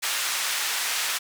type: band-pass noise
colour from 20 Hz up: pink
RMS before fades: -27 dBFS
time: 0.02-1.19 s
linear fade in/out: 20 ms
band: 1500 to 13000 Hz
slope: 12 dB/octave
effects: none